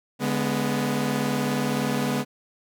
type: chord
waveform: sawtooth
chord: G# diminished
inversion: second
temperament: equal with one note detuned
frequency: 143.81 / 207.7 / 246.9 Hz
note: D3 / G#3 / B3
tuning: -36 / 0 / 0 cents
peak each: -25 / -24 / -22 dBFS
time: 0.19-2.25 s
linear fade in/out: 50 ms
effects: none